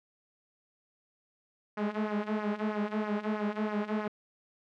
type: tone with flanger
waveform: sawtooth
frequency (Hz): 211.2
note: G#3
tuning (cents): +29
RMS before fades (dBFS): -32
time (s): 1.77-4.08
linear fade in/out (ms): 5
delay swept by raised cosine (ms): 0.25 to 4.75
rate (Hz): 3.1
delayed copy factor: -0.7
effects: low-pass 2000 Hz 12 dB/octave